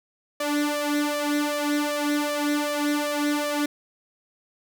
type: tone with flanger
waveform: sawtooth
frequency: 293.7 Hz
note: D4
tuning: in tune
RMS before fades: -25 dBFS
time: 0.4-3.66 s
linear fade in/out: 5 ms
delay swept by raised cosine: 1.7 to 2.9 ms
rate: 2.6 Hz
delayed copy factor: +0.7
effects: none